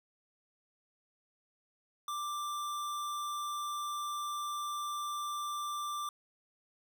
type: tone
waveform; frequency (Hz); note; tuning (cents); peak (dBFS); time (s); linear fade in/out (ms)
square; 1180; D6; +8; -36; 2.08-6.09; 2
effects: none